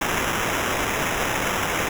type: noise with sample-and-hold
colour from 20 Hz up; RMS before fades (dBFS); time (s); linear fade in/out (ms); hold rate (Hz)
violet; -24; 0.01-1.89; 5; 4410
effects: none